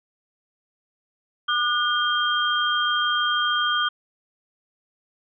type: tone cluster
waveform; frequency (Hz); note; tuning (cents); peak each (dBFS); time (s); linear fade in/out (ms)
sine; 1205 / 1458 / 3193; D6 / F#6 / G7; +44 / -26 / +31; -24; 1.48-3.89; 10
effects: none